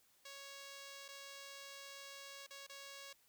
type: tone with dropouts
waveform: 5% pulse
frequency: 554.4 Hz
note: C#5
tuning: in tune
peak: -39 dBFS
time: 0.25-3.13 s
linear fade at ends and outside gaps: 5 ms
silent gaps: 1.082-1.086 / 2.466-2.506 / 2.667-2.695 s
effects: white hiss -72 dBFS RMS until 3.28 s